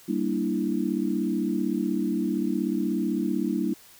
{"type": "chord", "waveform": "sine", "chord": "E half-diminished seventh", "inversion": "first", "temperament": "equal", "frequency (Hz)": [196, 233.1, 293.7, 329.6], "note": ["G3", "Bb3", "D4", "E4"], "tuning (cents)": [0, 0, 0, 0], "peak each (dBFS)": -29, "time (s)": [0.08, 3.74], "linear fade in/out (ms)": 10, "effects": ["white hiss -52 dBFS RMS until 3.99 s"]}